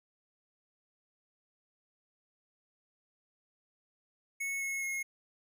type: tone with pitch steps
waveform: square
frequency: 2201 / 2181 / 2161 Hz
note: C#7 / C#7 / C#7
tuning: -13 / -29 / -45 cents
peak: -34 dBFS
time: 4.4-5.03 s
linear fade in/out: 10 ms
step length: 210 ms
effects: none